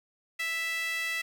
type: tone with high-pass filter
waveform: sawtooth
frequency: 659.3 Hz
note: E5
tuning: in tune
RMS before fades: -32 dBFS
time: 0.39-1.22 s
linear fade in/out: 10 ms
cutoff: 2200 Hz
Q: 7.1
effects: 10-bit